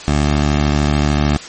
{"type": "tone", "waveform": "15% pulse", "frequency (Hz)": 73.42, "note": "D2", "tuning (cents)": 0, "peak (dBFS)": -6, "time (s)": [0.08, 1.37], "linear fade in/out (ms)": 0, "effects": ["white hiss -32 dBFS RMS until 1.48 s", "MP3 32 kbps"]}